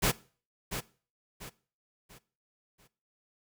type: noise with echo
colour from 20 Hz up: pink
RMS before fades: -26 dBFS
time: 0.02-0.12 s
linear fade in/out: 20 ms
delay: 690 ms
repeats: 4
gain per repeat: -9 dB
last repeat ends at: 2.88 s
effects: noise-tail reverb RT60 0.4 s tail -19 dB re dry